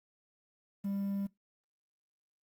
triangle tone with quantisation, 198.5 Hz, G3, 22 cents sharp, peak -30 dBFS, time 0.84-1.27 s, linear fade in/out 10 ms, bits 10, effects noise-tail reverb RT60 0.2 s tail -24 dB re dry + Opus 24 kbps

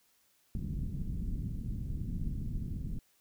pink low-pass noise, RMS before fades -36 dBFS, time 0.55-2.99 s, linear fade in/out 2 ms, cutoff 220 Hz, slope 24 dB/octave, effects white hiss -70 dBFS RMS until 3.2 s

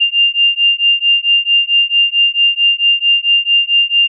sine beating tone pair, 2794 / 2798.5 Hz, F7 / F7, 0 / +3 cents, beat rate 4.5 Hz, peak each -12 dBFS, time 0-4.08 s, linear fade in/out 20 ms, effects none

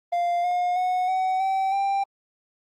triangle tone with pitch steps, 697 / 714.5 / 732.5 / 750.9 / 769.8 / 789.2 Hz, F5 / F5 / F#5 / F#5 / G5 / G5, -4 / +39 / -18 / +25 / -32 / +11 cents, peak -19 dBFS, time 0.12-2.04 s, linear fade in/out 10 ms, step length 320 ms, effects Opus 24 kbps

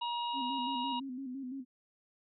harmonic tone, 951 Hz, A#5, 34 cents sharp, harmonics 1 / 3 / 4, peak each -34 / -41 / -44 dBFS, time 0.01-1 s, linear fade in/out 10 ms
sine tone with vibrato, 261.6 Hz, C4, in tune, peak -38 dBFS, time 0.33-1.65 s, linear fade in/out 50 ms, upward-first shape square, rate 5.9 Hz, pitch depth 67 cents each way
effects none

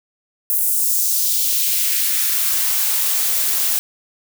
blue noise with high-pass filter sweep, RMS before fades -18 dBFS, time 0.5-3.79 s, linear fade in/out 0 ms, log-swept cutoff 11000 to 230 Hz, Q 1.2, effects none

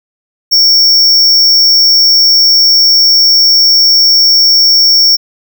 square tone, 5480 Hz, F8, 34 cents flat, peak -4 dBFS, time 0.51-5.17 s, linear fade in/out 20 ms, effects none

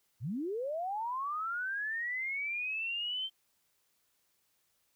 sine linear sweep, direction up, 92.5 to 3136 Hz, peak -33 dBFS, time 0.2-3.3 s, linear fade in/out 50 ms, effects white hiss -75 dBFS RMS until 4.95 s

